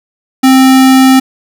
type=tone; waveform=square; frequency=262.8 Hz; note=C4; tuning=8 cents sharp; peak=-3 dBFS; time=0.43-1.2 s; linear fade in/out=10 ms; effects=none